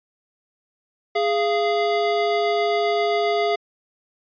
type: tone pair together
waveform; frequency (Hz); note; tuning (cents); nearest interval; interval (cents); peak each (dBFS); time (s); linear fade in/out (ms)
square; 414.6 / 688.5; G#4 / F5; -3 / -25; major sixth; 878; -22; 1.15-3.56; 10
effects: resampled to 11025 Hz